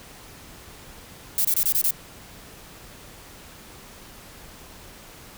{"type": "noise bursts", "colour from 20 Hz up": "violet", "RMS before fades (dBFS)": -21, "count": 6, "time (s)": [1.38, 1.908], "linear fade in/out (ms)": 2, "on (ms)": 68, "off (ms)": 24, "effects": ["pink hiss -45 dBFS RMS until 5.37 s"]}